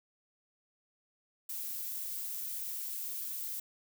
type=noise; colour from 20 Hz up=violet; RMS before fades=-39 dBFS; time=1.49-3.6 s; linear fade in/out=5 ms; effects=none